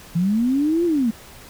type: linear two-way sweep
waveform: sine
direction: up then down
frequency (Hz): 162.8 to 352.5 to 212.3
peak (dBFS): -16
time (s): 0.15-1.11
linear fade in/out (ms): 10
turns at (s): 0.85
effects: pink hiss -43 dBFS RMS until 1.49 s